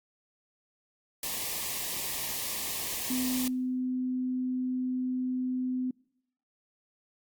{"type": "band-stop noise", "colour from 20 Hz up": "white", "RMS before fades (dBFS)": -34, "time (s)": [1.23, 3.48], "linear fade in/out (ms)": 2, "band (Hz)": [1200, 1700], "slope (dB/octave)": 96}
{"type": "tone", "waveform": "sine", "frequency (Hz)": 254.4, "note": "C4", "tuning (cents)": -48, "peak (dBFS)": -28, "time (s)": [3.1, 5.91], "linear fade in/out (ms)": 5}
{"effects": ["noise-tail reverb RT60 0.8 s tail -26 dB re dry", "Opus 48 kbps"]}